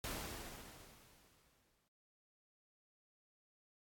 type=noise with exponential decay; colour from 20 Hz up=pink; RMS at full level=-42 dBFS; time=0.04-1.88 s; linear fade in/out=1 ms; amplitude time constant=400 ms; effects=AAC 64 kbps